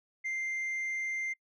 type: tone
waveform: sine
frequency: 2093 Hz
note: C7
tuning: in tune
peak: -29 dBFS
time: 0.24-1.34 s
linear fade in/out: 20 ms
effects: noise-tail reverb RT60 0.1 s tail -26 dB re dry + tanh soft clip ceiling -31 dBFS